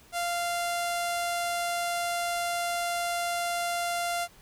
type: tone with low-pass filter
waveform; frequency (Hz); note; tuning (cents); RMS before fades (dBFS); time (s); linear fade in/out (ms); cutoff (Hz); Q
sawtooth; 694; F5; -11; -30; 0.12-4.28; 50; 11000; 1.6
effects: pink hiss -56 dBFS RMS until 4.41 s